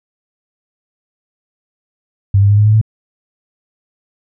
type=tone with pitch steps; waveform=sine; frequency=98.6 / 100.67 / 102.79 / 104.95 / 107.15 / 109.4 Hz; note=G2 / G2 / G#2 / G#2 / A2 / A2; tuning=+11 / +47 / -17 / +19 / -45 / -9 cents; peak=-6 dBFS; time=2.34-2.814 s; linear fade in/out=5 ms; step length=79 ms; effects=none